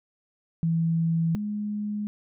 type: tone pair in turn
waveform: sine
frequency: 164.81 / 208.6 Hz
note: E3 / G#3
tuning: 0 / +8 cents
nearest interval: major third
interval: 408 cents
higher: second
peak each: -21 / -27 dBFS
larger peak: first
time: 0.63-1.35 / 1.35-2.07 s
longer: neither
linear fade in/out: 0 ms
effects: none